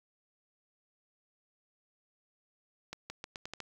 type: accelerating click train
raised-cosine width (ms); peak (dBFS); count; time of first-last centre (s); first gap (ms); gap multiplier
0.2; -23; 7; 2.93-3.603; 170; 0.83
effects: 9-bit